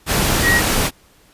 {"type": "tone in noise", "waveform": "sine", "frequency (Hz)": 1898, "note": "A#6", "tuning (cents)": 31, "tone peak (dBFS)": -13, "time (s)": [0.42, 0.62], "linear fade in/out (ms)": 50, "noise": "pink", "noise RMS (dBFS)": -17, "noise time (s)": [0.06, 0.91], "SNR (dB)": 1, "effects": ["pink hiss -52 dBFS RMS until 1.33 s", "resampled to 32000 Hz"]}